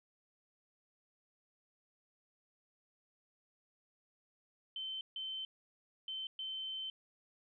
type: tone bursts at uneven times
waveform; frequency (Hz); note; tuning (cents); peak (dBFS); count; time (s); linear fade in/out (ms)
sine; 3084; G7; -29; -39; 4; 4.76-5.01 / 5.16-5.45 / 6.08-6.27 / 6.39-6.9; 2
effects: none